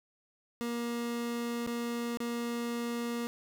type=tone with dropouts; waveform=30% pulse; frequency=236.5 Hz; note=A#3; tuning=25 cents sharp; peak=-30 dBFS; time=0.61-3.27 s; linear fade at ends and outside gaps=0 ms; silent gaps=1.664-1.673 / 2.172-2.203 s; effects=none